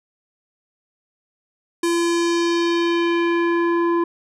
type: tone with low-pass filter sweep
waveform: square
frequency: 340.6 Hz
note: F4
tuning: 43 cents flat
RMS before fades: -19 dBFS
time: 1.83-4.04 s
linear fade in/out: 5 ms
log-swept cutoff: 10000 to 1100 Hz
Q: 1.5
effects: none